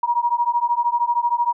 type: beating tone pair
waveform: sine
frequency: 947 / 960 Hz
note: A#5 / B5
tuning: +27 / -49 cents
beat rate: 13 Hz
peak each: -20 dBFS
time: 0.03-1.53 s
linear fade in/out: 5 ms
effects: none